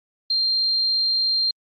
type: tone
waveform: sine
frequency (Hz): 4181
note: C8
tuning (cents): -2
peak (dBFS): -18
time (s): 0.3-1.51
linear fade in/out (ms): 5
effects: Opus 32 kbps